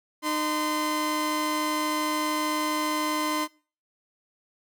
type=tone pair together; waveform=sawtooth; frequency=305.5 / 1030 Hz; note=D#4 / C6; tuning=-32 / -28 cents; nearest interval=octave + major sixth; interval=2104 cents; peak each=-24 dBFS; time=0.22-3.48 s; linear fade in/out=50 ms; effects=noise-tail reverb RT60 0.4 s tail -23 dB re dry